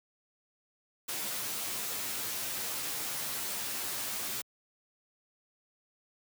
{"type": "noise with comb filter", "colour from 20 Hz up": "white", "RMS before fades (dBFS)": -36, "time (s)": [1.08, 4.42], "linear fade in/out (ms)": 10, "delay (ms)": 12, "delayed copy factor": -0.6, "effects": ["high-pass 80 Hz 12 dB/octave"]}